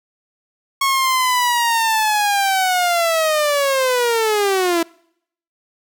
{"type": "linear sweep", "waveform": "sawtooth", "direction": "down", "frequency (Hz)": [1100, 329.3], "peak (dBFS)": -11, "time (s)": [0.81, 4.83], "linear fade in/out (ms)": 5, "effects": ["noise-tail reverb RT60 0.7 s tail -25 dB re dry"]}